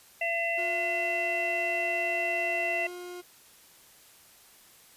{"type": "harmonic tone", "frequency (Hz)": 675, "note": "E5", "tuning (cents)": 41, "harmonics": [1, 3, 4], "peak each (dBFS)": [-31, -31, -31], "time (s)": [0.21, 2.87], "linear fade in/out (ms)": 5}
{"type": "tone", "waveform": "40% pulse", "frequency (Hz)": 356.2, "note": "F4", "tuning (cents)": 34, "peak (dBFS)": -38, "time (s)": [0.57, 3.22], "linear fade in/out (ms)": 20}
{"effects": ["white hiss -56 dBFS RMS until 4.96 s", "resampled to 32000 Hz"]}